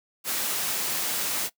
white noise, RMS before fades -28 dBFS, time 0.24-1.5 s, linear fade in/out 50 ms, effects noise-tail reverb RT60 0.1 s tail -20 dB re dry + high-pass 150 Hz 12 dB/octave

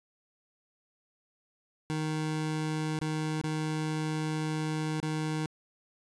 25% pulse tone with dropouts, 155.56 Hz, D#3, in tune, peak -26 dBFS, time 1.9-5.46 s, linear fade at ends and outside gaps 0 ms, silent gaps 2.989-3.014 / 3.414-3.438 / 5.001-5.028 s, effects resampled to 22050 Hz

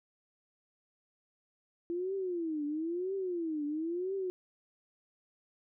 sine tone with vibrato, 337.6 Hz, E4, 41 cents sharp, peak -32 dBFS, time 1.9-4.3 s, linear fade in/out 0 ms, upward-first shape triangle, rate 1 Hz, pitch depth 270 cents each way, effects none

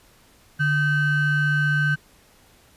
triangle ring-modulated tone, 698.5 Hz, F5, in tune, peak -13 dBFS, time 0.59-1.96 s, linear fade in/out 20 ms, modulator 846 Hz, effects pink hiss -55 dBFS RMS until 2.76 s + resampled to 32000 Hz

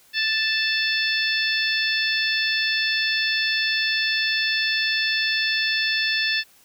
harmonic tone, 880 Hz, A5, in tune, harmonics 2 / 3 / 4 / 5 / 6, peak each -24 / -26 / -27 / -28 / -29 dBFS, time 0.13-6.44 s, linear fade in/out 50 ms, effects white hiss -55 dBFS RMS until 6.64 s

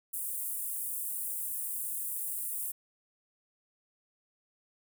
pink high-pass noise, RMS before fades -36 dBFS, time 0.13-2.72 s, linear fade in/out 10 ms, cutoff 8800 Hz, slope 48 dB/octave, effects none

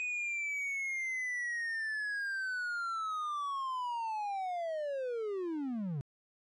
triangle linear sweep, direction down, 2500 to 130.81 Hz, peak -32 dBFS, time 0-6.01 s, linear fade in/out 0 ms, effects resampled to 24000 Hz

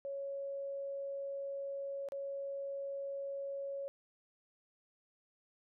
sine tone with dropouts, 554.4 Hz, C#5, in tune, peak -38 dBFS, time 0.05-3.88 s, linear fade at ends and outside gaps 0 ms, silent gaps 2.087-2.121 s, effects none

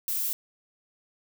violet noise, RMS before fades -29 dBFS, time 0.08-0.33 s, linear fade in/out 0 ms, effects none

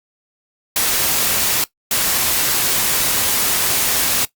white noise bursts at uneven times, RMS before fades -17 dBFS, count 2, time 0.76-1.64 / 1.91-4.25 s, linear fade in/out 2 ms, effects noise-tail reverb RT60 0.1 s tail -18 dB re dry + Opus 48 kbps

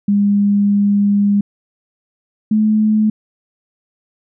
sine tone pair in turn, 202.8 / 214.9 Hz, G#3 / A3, -41 / -41 cents, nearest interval minor second, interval 100 cents, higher second, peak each -10 dBFS, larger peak neither, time 0.08-1.41 / 2.51-3.1 s, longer first, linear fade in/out 5 ms, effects none

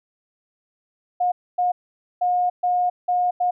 sine tone bursts at uneven times, 718 Hz, F5, 48 cents sharp, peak -17 dBFS, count 6, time 1.2-1.32 / 1.58-1.72 / 2.21-2.5 / 2.63-2.9 / 3.08-3.31 / 3.4-3.51 s, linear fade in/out 10 ms, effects none

